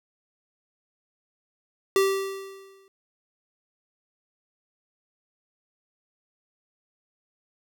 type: tone with exponential decay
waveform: square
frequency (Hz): 388.9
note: G4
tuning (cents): -14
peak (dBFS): -17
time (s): 1.96-2.88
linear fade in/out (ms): 1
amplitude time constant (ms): 200
effects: none